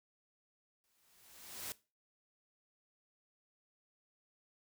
white noise with exponential growth, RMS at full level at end -41 dBFS, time 0.84-1.72 s, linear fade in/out 0 ms, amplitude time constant 190 ms, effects noise-tail reverb RT60 0.3 s tail -19 dB re dry

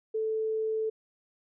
sine tone, 439.1 Hz, A4, 4 cents flat, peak -27 dBFS, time 0.14-0.9 s, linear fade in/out 10 ms, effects none

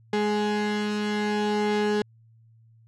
35% pulse tone pair together, 209.1 / 418.6 Hz, G#3 / G#4, +12 / +14 cents, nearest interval octave, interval 1202 cents, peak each -24 dBFS, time 0.13-2.02 s, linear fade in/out 2 ms, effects added 113 Hz sine -53 dBFS peak until 2.87 s + low-pass 5000 Hz 12 dB/octave

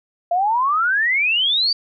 sine exponential sweep, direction up, 676 to 4699 Hz, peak -15 dBFS, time 0.31-1.73 s, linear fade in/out 5 ms, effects none

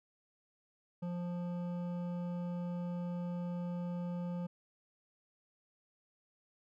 sine tone with hard clipping, 175.5 Hz, F3, 9 cents sharp, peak -38 dBFS, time 1.02-4.47 s, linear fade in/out 10 ms, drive 11 dB, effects none

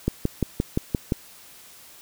click train, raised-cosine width 3 ms, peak -8 dBFS, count 7, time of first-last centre 0.08-1.122 s, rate 5.76 Hz, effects white hiss -48 dBFS RMS until 2.01 s

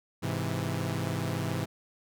sawtooth chord, Ab augmented, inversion none, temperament equal, 103.83 / 130.81 / 164.81 Hz, Ab2 / C3 / E3, 0 / 0 / 0 cents, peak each -30 dBFS, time 0.22-1.66 s, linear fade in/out 20 ms, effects none

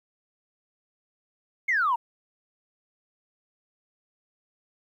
sine exponential sweep, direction down, 2217 to 898 Hz, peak -20 dBFS, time 1.68-1.96 s, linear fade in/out 10 ms, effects tanh soft clip ceiling -16 dBFS + 10-bit

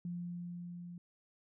sine tone with level ramp, 174.61 Hz, F3, in tune, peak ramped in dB -37 to -45 dBFS, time 0.05-0.98 s, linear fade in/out 2 ms, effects none

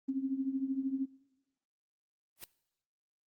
sine tone with tremolo, 267.9 Hz, C4, 41 cents sharp, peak -28 dBFS, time 0.08-1.06 s, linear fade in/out 10 ms, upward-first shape triangle, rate 13 Hz, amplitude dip 85%
white noise with exponential growth, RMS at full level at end -40 dBFS, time 2.36-2.44 s, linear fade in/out 1 ms, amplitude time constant 16 ms
effects noise-tail reverb RT60 0.8 s tail -20 dB re dry + Opus 32 kbps

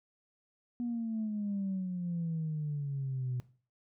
sine exponential sweep, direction down, 242.8 to 123.4 Hz, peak -31 dBFS, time 0.8-3.4 s, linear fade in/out 0 ms, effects noise-tail reverb RT60 0.4 s tail -18 dB re dry + tanh soft clip ceiling -28 dBFS

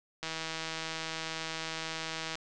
click train, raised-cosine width 0.2 ms, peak -19 dBFS, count 343, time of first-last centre 0.23-2.354 s, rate 161 Hz, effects resampled to 22050 Hz

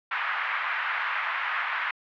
white band-pass noise, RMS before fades -29 dBFS, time 0.11-1.91 s, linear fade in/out 5 ms, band 1000 to 2100 Hz, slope 24 dB/octave, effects low-pass 4000 Hz 12 dB/octave

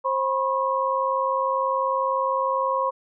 sine tone cluster, 530 / 981 / 1081 Hz, C5 / B5 / C#6, +22 / -12 / -44 cents, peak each -25 dBFS, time 0.04-2.91 s, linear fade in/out 20 ms, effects none

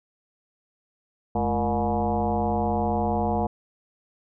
sine tone with frequency modulation, 466.2 Hz, A#4, in tune, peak -21 dBFS, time 1.35-3.47 s, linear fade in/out 5 ms, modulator 126 Hz, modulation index 3.3, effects none

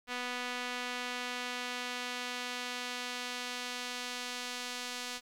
sawtooth tone with band-pass filter sweep, 246.9 Hz, B3, in tune, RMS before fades -39 dBFS, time 0.07-5.21 s, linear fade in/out 50 ms, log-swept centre 2400 to 4600 Hz, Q 0.82, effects 10-bit

